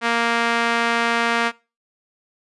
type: tone with band-pass filter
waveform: sawtooth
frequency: 233.1 Hz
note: A#3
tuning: in tune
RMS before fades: -20 dBFS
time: 0.01-1.52 s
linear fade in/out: 50 ms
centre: 1700 Hz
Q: 0.95
effects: noise-tail reverb RT60 0.3 s tail -22 dB re dry + resampled to 24000 Hz